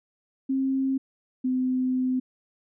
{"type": "tone pair in turn", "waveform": "sine", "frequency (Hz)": [267, 256], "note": ["C4", "C4"], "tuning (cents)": [35, -38], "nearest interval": "minor second", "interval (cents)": 73, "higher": "first", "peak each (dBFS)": -22, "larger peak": "neither", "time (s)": [[0.49, 0.98], [1.44, 2.2]], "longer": "second", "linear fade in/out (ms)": 10, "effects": []}